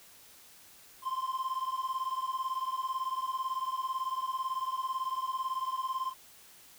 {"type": "beating tone pair", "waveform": "triangle", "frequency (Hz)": [1039, 1057], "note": ["C6", "C6"], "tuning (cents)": [-12, 17], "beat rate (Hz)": 18, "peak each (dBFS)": [-32, -34], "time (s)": [1.02, 6.14], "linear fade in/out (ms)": 50, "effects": ["white hiss -56 dBFS RMS until 6.78 s"]}